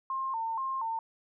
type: tone with vibrato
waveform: sine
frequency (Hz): 980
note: B5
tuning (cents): -14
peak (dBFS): -30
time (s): 0.1-0.99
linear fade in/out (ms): 2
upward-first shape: square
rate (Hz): 2.1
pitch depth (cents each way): 140
effects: none